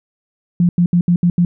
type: tone bursts at uneven times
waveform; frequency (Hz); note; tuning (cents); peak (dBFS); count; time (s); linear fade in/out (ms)
sine; 174.61; F3; 0; -9; 6; 0.6-0.69 / 0.78-0.86 / 0.93-1.01 / 1.08-1.16 / 1.23-1.3 / 1.38-1.45; 2
effects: none